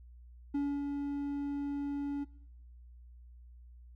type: tone with ADSR envelope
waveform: triangle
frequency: 284.2 Hz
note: C#4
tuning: 43 cents sharp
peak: -27 dBFS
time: 0.54-2.25 s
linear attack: 9 ms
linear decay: 270 ms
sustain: -4 dB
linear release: 21 ms
effects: noise-tail reverb RT60 0.8 s tail -23 dB re dry + added 60 Hz sine -51 dBFS peak until 3.95 s